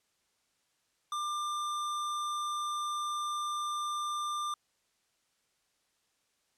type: tone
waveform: square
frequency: 1193 Hz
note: D6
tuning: 27 cents sharp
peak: -33 dBFS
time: 1.12-4.54 s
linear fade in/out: 2 ms
effects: white hiss -75 dBFS RMS until 6.57 s + low-pass 9000 Hz 12 dB/octave